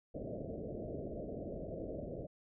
white low-pass noise, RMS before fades -43 dBFS, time 0.14-2.27 s, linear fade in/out 10 ms, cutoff 650 Hz, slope 96 dB/octave, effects none

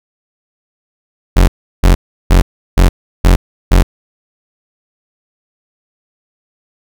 40% pulse tone bursts, 45.18 Hz, F#1, 40 cents flat, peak -3 dBFS, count 6, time 1.36-3.83 s, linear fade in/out 10 ms, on 120 ms, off 350 ms, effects none

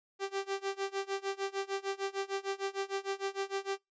sawtooth tone with tremolo, 391.9 Hz, G4, in tune, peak -27 dBFS, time 0.19-3.79 s, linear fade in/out 50 ms, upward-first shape sine, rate 6.6 Hz, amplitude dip 95%, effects noise-tail reverb RT60 0.2 s tail -26 dB re dry + resampled to 16000 Hz

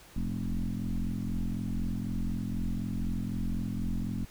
sine tone with frequency modulation, 108.8 Hz, A2, 19 cents flat, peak -29 dBFS, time 0.16-4.25 s, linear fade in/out 5 ms, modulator 44 Hz, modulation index 3.3, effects pink hiss -54 dBFS RMS until 4.3 s

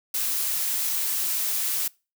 blue noise, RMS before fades -26 dBFS, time 0.14-1.88 s, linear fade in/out 5 ms, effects noise-tail reverb RT60 0.3 s tail -24 dB re dry

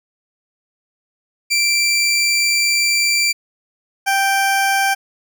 20% pulse tone pair in turn, 2349 / 783.9 Hz, D7 / G5, 0 / 0 cents, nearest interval octave + perfect fifth, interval 1900 cents, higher first, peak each -9 dBFS, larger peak neither, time 1.5-3.33 / 4.06-4.95 s, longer first, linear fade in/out 20 ms, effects none

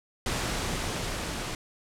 pink noise with level ramp, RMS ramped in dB -29 to -34 dBFS, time 0.26-1.55 s, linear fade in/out 2 ms, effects low-pass 9000 Hz 12 dB/octave

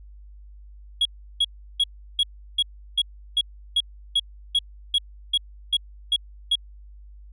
sine tone bursts, 3322 Hz, G#7, in tune, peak -14 dBFS, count 15, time 1.01-6.555 s, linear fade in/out 5 ms, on 43 ms, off 350 ms, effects tanh soft clip ceiling -16 dBFS + added 50 Hz sine -42 dBFS peak until 7.32 s

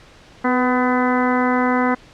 harmonic tone with a mistuned harmonic, 251.5 Hz, B3, 32 cents sharp, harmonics 1 / 2 / 3 / 4 / 5 / 6 / 7 / 8, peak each -18 / -23 / -24 / -23 / -26 / -27 / -31 / -28 dBFS, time 0.44-1.95 s, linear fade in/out 10 ms, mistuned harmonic 2, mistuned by -24 cents, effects pink hiss -46 dBFS RMS until 2.13 s + low-pass 5000 Hz 12 dB/octave

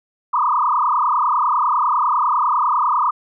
sine tone with frequency modulation, 1100 Hz, C#6, 14 cents flat, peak -14 dBFS, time 0.33-3.11 s, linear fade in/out 10 ms, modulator 30 Hz, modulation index 5, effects none

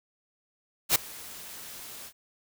white noise with ADSR envelope, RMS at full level -19 dBFS, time 0.89-2.13 s, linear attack 65 ms, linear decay 6 ms, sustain -24 dB, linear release 75 ms, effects none

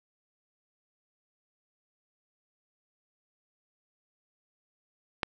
click, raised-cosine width 0.3 ms, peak -11 dBFS, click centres 5.232 s, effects none

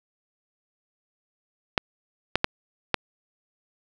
clicks, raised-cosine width 0.3 ms, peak -3 dBFS, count 4, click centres 1.778 / 2.356 / 2.444 / 2.943 s, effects none

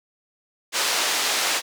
white band-pass noise, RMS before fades -23 dBFS, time 0.72-1.62 s, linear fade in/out 50 ms, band 420 to 5900 Hz, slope 12 dB/octave, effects none

